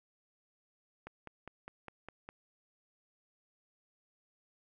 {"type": "click train", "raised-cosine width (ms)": 0.5, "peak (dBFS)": -30, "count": 7, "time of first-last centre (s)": [1.07, 2.29], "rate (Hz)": 4.92, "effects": []}